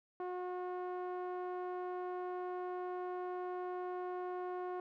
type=tone with low-pass filter; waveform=sawtooth; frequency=362.1 Hz; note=F#4; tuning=37 cents flat; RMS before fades=-41 dBFS; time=0.2-4.8 s; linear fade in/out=2 ms; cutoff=1000 Hz; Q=1.4; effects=none